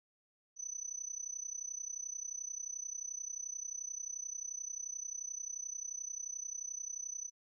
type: tone with amplitude modulation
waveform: sine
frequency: 6000 Hz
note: F#8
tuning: 23 cents sharp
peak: -36 dBFS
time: 0.56-7.31 s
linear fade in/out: 50 ms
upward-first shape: sine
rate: 31.4 Hz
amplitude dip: 90%
effects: none